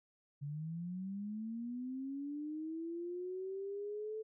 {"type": "linear sweep", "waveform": "sine", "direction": "up", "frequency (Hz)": [140, 440], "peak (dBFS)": -39, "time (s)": [0.41, 4.23], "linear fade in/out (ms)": 20, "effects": []}